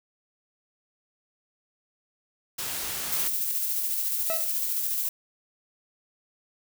white noise, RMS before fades -32 dBFS, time 2.58-3.28 s, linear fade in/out 10 ms
violet noise with tremolo, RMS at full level -27 dBFS, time 3.12-5.09 s, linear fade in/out 2 ms, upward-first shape square, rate 14 Hz, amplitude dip 25%
40% pulse tone with exponential decay, 652 Hz, E5, 19 cents flat, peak -24 dBFS, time 4.3-4.54 s, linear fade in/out 0 ms, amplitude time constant 51 ms
effects none

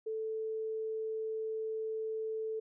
sine tone, 440 Hz, A4, in tune, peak -34 dBFS, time 0.06-2.6 s, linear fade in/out 10 ms, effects none

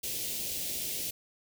white band-stop noise, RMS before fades -35 dBFS, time 0.03-1.11 s, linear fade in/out 10 ms, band 590 to 2500 Hz, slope 24 dB/octave, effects none

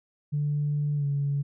sine tone with pitch glide, 146.83 to 141.75 Hz, D3 to C#3, 0 to +39 cents, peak -23 dBFS, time 0.32-1.43 s, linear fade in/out 20 ms, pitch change -61 cents, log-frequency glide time 0.96-1.05 s, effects tanh soft clip ceiling -19 dBFS

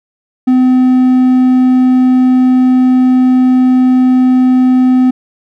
triangle tone, 254.9 Hz, C4, 45 cents flat, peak -3 dBFS, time 0.47-5.11 s, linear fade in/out 10 ms, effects none

